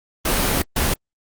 pink noise bursts at uneven times, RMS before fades -19 dBFS, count 2, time 0.25-0.62 / 0.76-0.94 s, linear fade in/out 5 ms, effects Opus 24 kbps

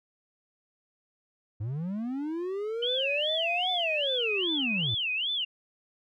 triangle linear two-way sweep, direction up then down, 98 to 744 to 98 Hz, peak -28 dBFS, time 1.6-4.95 s, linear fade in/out 10 ms, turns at 3.69 s
sine tone with vibrato, 2960 Hz, F#7, in tune, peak -27 dBFS, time 2.82-5.45 s, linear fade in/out 10 ms, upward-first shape sine, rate 2.5 Hz, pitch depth 300 cents each way
effects none

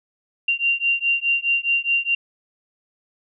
sine beating tone pair, 2768 / 2772.8 Hz, F7 / F7, -16 / -13 cents, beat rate 4.8 Hz, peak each -21 dBFS, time 0.48-2.15 s, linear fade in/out 5 ms, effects none

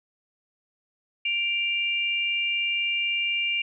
sine tone pair together, 2358 / 2802 Hz, D7 / F7, +6 / +5 cents, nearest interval minor third, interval 299 cents, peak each -26 dBFS, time 1.25-3.62 s, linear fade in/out 5 ms, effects none

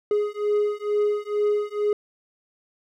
triangle beating tone pair, 415.3 / 417.5 Hz, G#4 / G#4, 0 / +9 cents, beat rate 2.2 Hz, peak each -22 dBFS, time 0.11-1.93 s, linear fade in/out 2 ms, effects none

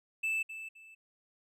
triangle tone with echo, 2637 Hz, E7, in tune, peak -28 dBFS, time 0.23-0.43 s, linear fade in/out 10 ms, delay 260 ms, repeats 2, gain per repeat -11 dB, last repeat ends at 0.95 s, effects none

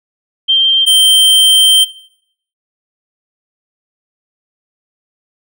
sine / square tone pair in turn, 3156 / 3132 Hz, G7 / G7, +11 / -2 cents, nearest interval unison, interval 13 cents, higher first, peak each -6 dBFS, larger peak neither, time 0.48-0.86 / 0.86-1.85 s, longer second, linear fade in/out 20 ms, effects noise-tail reverb RT60 0.7 s tail -19 dB re dry

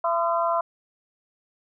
sine tone cluster, 673 / 1020 / 1230 / 1351 Hz, E5 / C6 / D#6 / E6, +36 / -44 / -20 / +42 cents, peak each -24 / -24 / -31 / -31 dBFS, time 0.04-0.61 s, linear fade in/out 5 ms, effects none

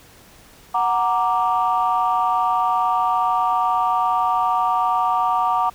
sine chord, Gb augmented, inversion none, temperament equal, 740 / 932.3 / 1174.7 Hz, Gb5 / Bb5 / D6, 0 / 0 / 0 cents, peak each -20 dBFS, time 0.74-5.7 s, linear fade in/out 10 ms, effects tanh soft clip ceiling -9 dBFS + pink hiss -48 dBFS RMS until 5.74 s

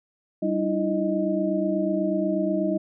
sine tone cluster, 193.6 / 304.1 / 332.3 / 623 Hz, G3 / D#4 / E4 / D#5, -21 / -40 / +14 / +2 cents, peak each -27 dBFS, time 0.42-2.78 s, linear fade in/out 10 ms, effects none

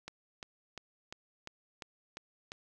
click train, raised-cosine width 0.2 ms, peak -25 dBFS, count 8, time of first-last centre 0.08-2.519 s, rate 2.87 Hz, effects none

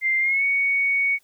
sine tone with pitch glide, 2093 to 2230 Hz, C7 to C#7, 0 to +10 cents, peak -18 dBFS, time 0.01-1.19 s, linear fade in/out 50 ms, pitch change +110 cents, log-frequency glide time 0.2-0.44 s, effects white hiss -62 dBFS RMS until 1.23 s

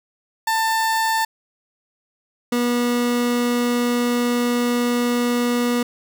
30% pulse tone pair in turn, 892 / 241.9 Hz, A5 / B3, +23 / -36 cents, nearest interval octave + major seventh, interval 2259 cents, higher first, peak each -15 dBFS, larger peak neither, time 0.47-1.25 / 2.52-5.83 s, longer second, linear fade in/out 5 ms, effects none

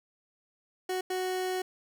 30% pulse tone bursts at uneven times, 370 Hz, F#4, in tune, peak -27 dBFS, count 2, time 0.89-1.01 / 1.1-1.62 s, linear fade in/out 5 ms, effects none

